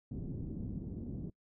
white low-pass noise, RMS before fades -41 dBFS, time 0.11-1.3 s, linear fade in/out 5 ms, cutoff 280 Hz, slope 24 dB/octave, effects noise-tail reverb RT60 0.1 s tail -24 dB re dry

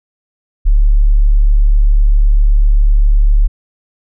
sine tone, 36.11 Hz, D1, 28 cents flat, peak -5 dBFS, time 0.65-3.48 s, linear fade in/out 20 ms, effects none

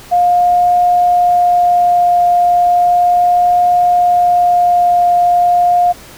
sine tone with vibrato, 708 Hz, F5, 23 cents sharp, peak -7 dBFS, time 0.11-5.93 s, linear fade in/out 20 ms, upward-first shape triangle, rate 0.35 Hz, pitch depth 8 cents each way, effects pink hiss -36 dBFS RMS until 6.17 s

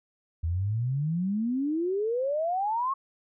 sine exponential sweep, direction up, 79 to 1108.7 Hz, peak -25 dBFS, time 0.43-2.94 s, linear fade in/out 10 ms, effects none

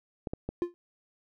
clicks, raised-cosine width 2 ms, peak -20 dBFS, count 3, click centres 0.272 / 0.335 / 0.49 s
triangle tone with exponential decay, 349.2 Hz, F4, in tune, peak -20 dBFS, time 0.62-0.74 s, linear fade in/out 0 ms, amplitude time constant 25 ms
effects none

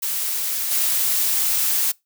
blue noise with level steps, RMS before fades -24 / -20 dBFS, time 0.02-1.92 s, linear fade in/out 10 ms, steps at 0.71 s, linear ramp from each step 2 ms, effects noise-tail reverb RT60 0.2 s tail -24 dB re dry

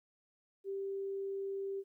sine tone, 392 Hz, G4, in tune, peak -36 dBFS, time 0.64-1.84 s, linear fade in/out 50 ms, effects 13-bit

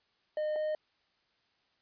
triangle tone pair in turn, 611 / 615.2 Hz, D#5 / D#5, -32 / -20 cents, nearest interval unison, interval 12 cents, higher second, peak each -28 dBFS, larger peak neither, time 0.37-0.56 / 0.56-0.75 s, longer neither, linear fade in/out 2 ms, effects white hiss -73 dBFS RMS until 1.81 s + resampled to 11025 Hz

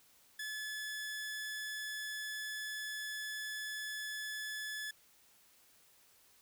sawtooth tone, 1719 Hz, A6, 41 cents flat, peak -36 dBFS, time 0.39-4.91 s, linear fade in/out 5 ms, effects white hiss -66 dBFS RMS until 6.41 s

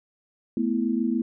sine chord, A suspended second, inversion none, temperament equal, 220 / 246.9 / 329.6 Hz, A3 / B3 / E4, 0 / 0 / 0 cents, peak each -26 / -25 / -28 dBFS, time 0.57-1.22 s, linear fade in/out 2 ms, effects none

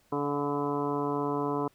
harmonic tone with a mistuned harmonic, 143.9 Hz, D3, 35 cents flat, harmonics 1 / 2 / 3 / 4 / 5 / 6 / 7 / 8 / 9, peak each -38 / -32 / -32 / -42 / -38 / -43 / -34 / -44 / -42 dBFS, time 0.12-1.68 s, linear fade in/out 5 ms, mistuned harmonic 4, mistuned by +29 cents, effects pink hiss -66 dBFS RMS until 1.74 s

